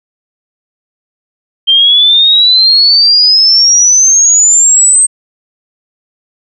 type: exponential sweep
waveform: sine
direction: up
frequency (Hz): 3136 to 8372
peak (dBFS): -3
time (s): 1.67-5.07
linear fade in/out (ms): 20
effects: none